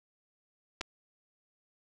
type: clicks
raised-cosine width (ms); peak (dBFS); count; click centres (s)
0.2; -19; 2; 0.81 / 0.813
effects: 9-bit